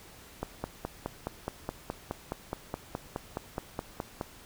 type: click train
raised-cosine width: 1 ms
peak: -18 dBFS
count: 19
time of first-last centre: 0.43-4.212 s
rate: 4.76 Hz
effects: pink hiss -52 dBFS RMS until 4.45 s